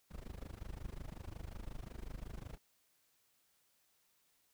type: noise with amplitude modulation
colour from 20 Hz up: brown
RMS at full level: -43 dBFS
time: 0.1-2.58 s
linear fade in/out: 20 ms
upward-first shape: sine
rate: 25.5 Hz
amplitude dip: 95%
effects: white hiss -75 dBFS RMS until 4.53 s